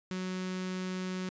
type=tone with notch filter; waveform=sawtooth; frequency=185 Hz; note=F#3; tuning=in tune; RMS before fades=-36 dBFS; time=0.11-1.29 s; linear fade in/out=0 ms; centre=700 Hz; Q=1.2; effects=resampled to 16000 Hz